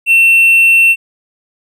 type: tone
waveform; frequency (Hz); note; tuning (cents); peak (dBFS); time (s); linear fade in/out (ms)
triangle; 2700; E7; +41; -3; 0.06-0.96; 50
effects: none